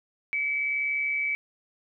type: tone pair together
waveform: sine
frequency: 2153 / 2294 Hz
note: C7 / D7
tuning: +49 / -41 cents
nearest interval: minor second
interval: 110 cents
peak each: -36 / -25 dBFS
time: 0.33-1.35 s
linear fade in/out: 0 ms
effects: none